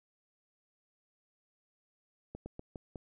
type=slowing click train; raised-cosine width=2 ms; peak=-29 dBFS; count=5; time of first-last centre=2.35-2.958 s; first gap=110 ms; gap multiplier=1.22; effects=none